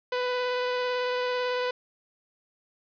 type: tone with vibrato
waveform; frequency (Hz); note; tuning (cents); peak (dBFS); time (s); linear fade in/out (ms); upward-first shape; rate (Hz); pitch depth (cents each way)
sawtooth; 497.6; B4; +13; -22; 0.12-1.71; 5; sine; 18; 11
effects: resampled to 11025 Hz + 8-bit